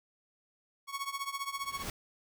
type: tone with tremolo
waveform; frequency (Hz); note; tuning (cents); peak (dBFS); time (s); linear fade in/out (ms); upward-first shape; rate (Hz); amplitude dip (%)
sawtooth; 1108.7; C#6; 0; -28; 0.87-1.85; 50; triangle; 15; 90
type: noise with exponential growth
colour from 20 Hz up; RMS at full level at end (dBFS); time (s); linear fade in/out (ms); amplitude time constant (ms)
pink; -36; 1.51-1.9; 2; 84
effects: none